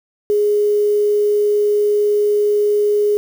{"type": "tone with quantisation", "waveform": "sine", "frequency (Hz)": 415.3, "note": "G#4", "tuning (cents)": 0, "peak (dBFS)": -12, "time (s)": [0.3, 3.17], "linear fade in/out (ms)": 0, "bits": 6, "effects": []}